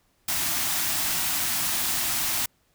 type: band-stop noise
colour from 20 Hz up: white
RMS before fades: -26 dBFS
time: 0.28-2.46 s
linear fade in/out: 5 ms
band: 370 to 610 Hz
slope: 96 dB/octave
effects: pink hiss -67 dBFS RMS until 2.74 s